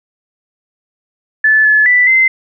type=tone with pitch steps; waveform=sine; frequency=1739 / 1719 / 1979 / 2068 Hz; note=A6 / A6 / B6 / C7; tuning=-21 / -41 / +3 / -21 cents; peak=-6 dBFS; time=1.44-2.28 s; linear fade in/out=5 ms; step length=210 ms; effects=none